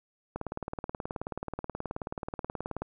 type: click train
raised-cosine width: 1 ms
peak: -20 dBFS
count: 47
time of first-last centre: 0.36-2.82 s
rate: 18.7 Hz
effects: none

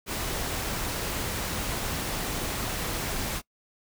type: noise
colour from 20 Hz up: pink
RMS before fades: -31 dBFS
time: 0.06-3.42 s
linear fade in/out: 50 ms
effects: noise-tail reverb RT60 0.1 s tail -23 dB re dry

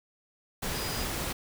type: tone in noise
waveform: sine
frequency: 4922 Hz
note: D#8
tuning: 20 cents flat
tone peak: -40 dBFS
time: 0.74-1.05 s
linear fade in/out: 10 ms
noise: pink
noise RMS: -33 dBFS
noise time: 0.62-1.33 s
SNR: -10 dB
effects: none

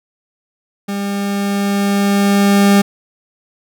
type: tone with level ramp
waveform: 40% pulse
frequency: 200.3 Hz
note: G3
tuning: 38 cents sharp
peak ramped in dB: -18 to -6 dBFS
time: 0.88-2.82 s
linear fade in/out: 10 ms
effects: none

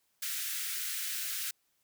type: high-pass noise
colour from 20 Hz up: white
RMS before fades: -36 dBFS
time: 0.22-1.51 s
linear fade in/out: 5 ms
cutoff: 1400 Hz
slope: 48 dB/octave
effects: white hiss -75 dBFS RMS until 1.83 s

